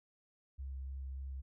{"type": "tone with vibrato", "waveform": "sine", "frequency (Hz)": 66.9, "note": "C2", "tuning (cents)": 39, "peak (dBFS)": -40, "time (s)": [0.58, 1.42], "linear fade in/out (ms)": 20, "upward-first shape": "square", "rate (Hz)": 3.4, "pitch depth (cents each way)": 10, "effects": []}